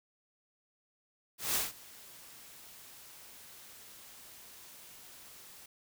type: noise with ADSR envelope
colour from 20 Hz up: white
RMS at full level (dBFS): -30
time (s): 1.38-5.66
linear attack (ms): 170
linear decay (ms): 170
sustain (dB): -23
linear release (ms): 4
effects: none